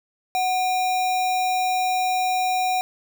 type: tone with sample-and-hold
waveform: sine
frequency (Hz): 740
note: F#5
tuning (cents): 0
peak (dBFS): -19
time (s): 0.35-2.81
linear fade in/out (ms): 0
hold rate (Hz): 3150
effects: none